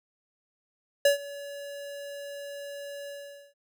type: tone with ADSR envelope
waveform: square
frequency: 568 Hz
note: C#5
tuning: 42 cents sharp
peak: -17 dBFS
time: 1.05-3.54 s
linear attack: 4 ms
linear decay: 120 ms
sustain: -21 dB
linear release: 460 ms
effects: none